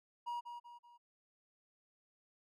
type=tone with echo; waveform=triangle; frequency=955 Hz; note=A#5; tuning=42 cents sharp; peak=-36 dBFS; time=0.26-0.41 s; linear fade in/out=20 ms; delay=190 ms; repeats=3; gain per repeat=-7 dB; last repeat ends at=0.98 s; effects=none